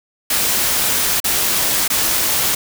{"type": "noise with dropouts", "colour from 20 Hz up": "white", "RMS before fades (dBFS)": -17, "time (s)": [0.3, 2.55], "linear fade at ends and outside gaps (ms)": 5, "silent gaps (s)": [[1.202, 1.242], [1.879, 1.9]], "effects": []}